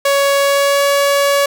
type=tone with pitch glide; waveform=sawtooth; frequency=559 to 563.9 Hz; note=C#5 to C#5; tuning=+14 to +30 cents; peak=-7 dBFS; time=0.05-1.46 s; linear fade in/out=5 ms; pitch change=+16 cents; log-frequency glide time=0.37-0.83 s; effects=none